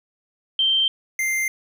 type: tone pair in turn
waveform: sine / square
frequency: 3136 / 2093 Hz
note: G7 / C7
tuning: 0 / 0 cents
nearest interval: perfect fifth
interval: 700 cents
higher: first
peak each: -16 / -21 dBFS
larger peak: first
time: 0.59-0.88 / 1.19-1.48 s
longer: neither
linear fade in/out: 2 ms
effects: none